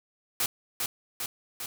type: noise with echo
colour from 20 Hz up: white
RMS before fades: -27 dBFS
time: 0.4-0.46 s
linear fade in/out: 2 ms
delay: 400 ms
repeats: 3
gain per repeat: -3 dB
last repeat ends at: 1.66 s
effects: none